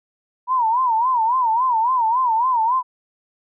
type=tone with vibrato; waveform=sine; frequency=958 Hz; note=A#5; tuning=47 cents sharp; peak=-15 dBFS; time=0.47-2.83 s; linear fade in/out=50 ms; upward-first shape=sine; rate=3.6 Hz; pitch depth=150 cents each way; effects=none